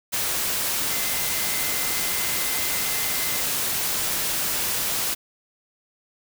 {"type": "tone in noise", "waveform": "sine", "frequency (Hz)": 2061, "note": "C7", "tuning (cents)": -27, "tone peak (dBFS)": -35, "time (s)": [0.89, 3.42], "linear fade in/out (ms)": 20, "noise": "white", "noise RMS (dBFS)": -25, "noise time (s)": [0.12, 5.15], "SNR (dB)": -13, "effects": []}